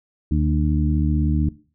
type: harmonic tone with a mistuned harmonic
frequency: 75.9 Hz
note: D#2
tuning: 42 cents flat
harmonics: 1 / 2 / 3 / 4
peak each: -19 / -22 / -24 / -25 dBFS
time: 0.31-1.49 s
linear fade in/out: 5 ms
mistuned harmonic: 4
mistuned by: -16 cents
effects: noise-tail reverb RT60 0.4 s tail -19 dB re dry